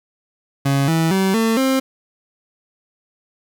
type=tone with pitch steps; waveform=30% pulse; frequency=138.59 / 162.92 / 191.52 / 225.1 / 264.7 Hz; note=C#3 / E3 / G3 / A3 / C4; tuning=0 / -20 / -40 / +40 / +20 cents; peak=-12 dBFS; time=0.65-1.8 s; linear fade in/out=10 ms; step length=230 ms; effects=9-bit